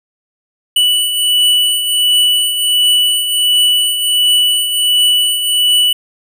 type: beating tone pair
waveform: square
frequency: 2960 / 2961.4 Hz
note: F#7 / F#7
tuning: 0 / +1 cents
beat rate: 1.4 Hz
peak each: -19 / -11 dBFS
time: 0.76-5.93 s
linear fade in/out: 5 ms
effects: none